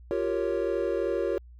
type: chord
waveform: triangle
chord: G half-diminished seventh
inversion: third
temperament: equal with one note detuned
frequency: 349.2 / 392 / 464.8 / 554.4 Hz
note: F4 / G4 / Bb4 / Db5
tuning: 0 / 0 / -5 / 0 cents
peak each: -29 dBFS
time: 0.11-1.38 s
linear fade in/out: 0 ms
effects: added 60 Hz sine -46 dBFS peak until 1.59 s